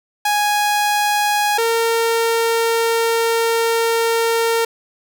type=tone pair in turn; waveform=sawtooth; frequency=830 / 458.7 Hz; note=G#5 / A#4; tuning=-1 / -28 cents; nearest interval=minor seventh; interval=1027 cents; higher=first; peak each=-11 dBFS; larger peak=neither; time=0.25-1.58 / 1.58-4.65 s; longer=second; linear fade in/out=5 ms; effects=none